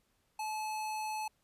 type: tone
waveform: square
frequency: 862 Hz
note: A5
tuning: 36 cents flat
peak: -36 dBFS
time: 0.39-1.28 s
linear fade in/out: 5 ms
effects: pink hiss -75 dBFS RMS until 1.43 s + resampled to 32000 Hz